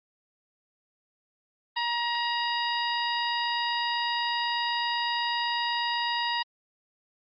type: harmonic tone with a mistuned harmonic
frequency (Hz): 948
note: A#5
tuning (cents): +29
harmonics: 1 / 2 / 3 / 4 / 5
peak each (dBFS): -29 / -32 / -34 / -35 / -36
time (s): 1.76-6.43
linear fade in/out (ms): 10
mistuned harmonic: 5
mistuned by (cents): +33
effects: Opus 24 kbps